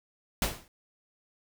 pink noise with exponential decay, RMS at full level -24 dBFS, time 0.42-0.68 s, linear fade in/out 2 ms, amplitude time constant 56 ms, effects none

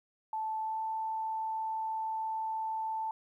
sine tone with pitch glide, 876 to 883.1 Hz, A5 to A5, -8 to +6 cents, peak -32 dBFS, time 0.33-3.11 s, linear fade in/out 2 ms, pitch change +14 cents, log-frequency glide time 0.6-0.82 s, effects 12-bit

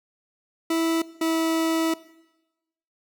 40% pulse tone pair in turn, 328 / 325.2 Hz, E4 / E4, -9 / -23 cents, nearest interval unison, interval 14 cents, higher first, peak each -20 dBFS, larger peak neither, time 0.7-1.02 / 1.21-1.94 s, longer second, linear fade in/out 5 ms, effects noise-tail reverb RT60 1.0 s tail -19 dB re dry

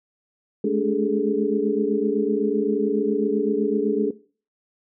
sine tone cluster, 210.1 / 217.8 / 287.8 / 407.3 / 435.5 Hz, G#3 / A3 / D4 / G#4 / A4, +20 / -17 / -35 / -34 / -18 cents, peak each -28 / -27 / -25 / -25 / -25 dBFS, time 0.64-4.11 s, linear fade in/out 5 ms, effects noise-tail reverb RT60 0.4 s tail -19 dB re dry

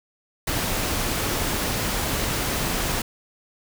pink noise, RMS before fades -25 dBFS, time 0.47-3.02 s, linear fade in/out 5 ms, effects none

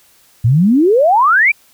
sine exponential sweep, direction up, 107.1 to 2435 Hz, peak -7 dBFS, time 0.44-1.52 s, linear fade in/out 10 ms, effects white hiss -50 dBFS RMS until 1.73 s

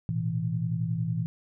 sine chord, A suspended second, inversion none, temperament equal with one note detuned, 112.64 / 123.47 / 164.81 Hz, A2 / B2 / E3, +41 / 0 / 0 cents, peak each -31 / -32 / -29 dBFS, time 0.09-1.26 s, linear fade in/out 0 ms, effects none

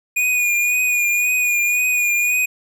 square tone with vibrato, 2452 Hz, D#7, 26 cents flat, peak -16 dBFS, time 0.16-2.46 s, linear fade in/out 10 ms, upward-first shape triangle, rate 1.9 Hz, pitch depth 38 cents each way, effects none

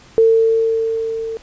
sine tone with level ramp, 450.3 Hz, A4, 40 cents sharp, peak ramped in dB -7 to -22 dBFS, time 0.18-1.37 s, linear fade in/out 0 ms, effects pink hiss -45 dBFS RMS until 1.42 s + resampled to 16000 Hz

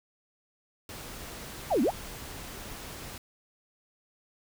pink noise, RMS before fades -42 dBFS, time 0.89-3.18 s, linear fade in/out 2 ms
sine exponential two-way sweep, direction down then up, 963 to 213.7 to 963 Hz, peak -22 dBFS, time 1.7-1.91 s, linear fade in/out 20 ms, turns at 1.82 s
effects none

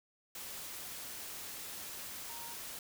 sine tone in noise, 932 Hz, A#5, 1 cent flat, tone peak -50 dBFS, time 2.29-2.54 s, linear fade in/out 2 ms, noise white, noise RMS -45 dBFS, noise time 0.35-2.79 s, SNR -8 dB, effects none

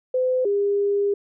sine tone pair in turn, 510 / 404 Hz, C5 / G#4, -44 / -48 cents, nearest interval major third, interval 404 cents, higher first, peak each -18 dBFS, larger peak neither, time 0.14-0.45 / 0.45-1.14 s, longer second, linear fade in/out 5 ms, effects none

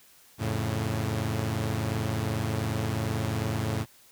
sawtooth chord, F augmented, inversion none, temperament equal, 87.31 / 110 / 138.59 Hz, F2 / A2 / C#3, 0 / 0 / 0 cents, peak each -30 / -25 / -30 dBFS, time 0.38-3.86 s, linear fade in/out 50 ms, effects white hiss -57 dBFS RMS until 4.11 s

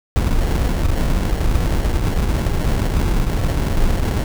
brown noise with sample-and-hold, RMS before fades -17 dBFS, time 0.16-4.24 s, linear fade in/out 0 ms, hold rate 1225 Hz, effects none

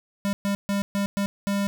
square tone bursts at uneven times, 200 Hz, G3, 35 cents sharp, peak -23 dBFS, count 6, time 0.25-0.33 / 0.45-0.55 / 0.69-0.82 / 0.95-1.06 / 1.17-1.26 / 1.47-1.67 s, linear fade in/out 0 ms, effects none

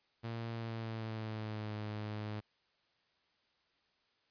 sawtooth tone with pitch glide, 115.1 to 106.16 Hz, A#2 to G#2, -22 to +38 cents, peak -35 dBFS, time 0.23-2.41 s, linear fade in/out 20 ms, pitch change -140 cents, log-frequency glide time 0.53-1.75 s, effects white hiss -75 dBFS RMS until 4.3 s + resampled to 11025 Hz

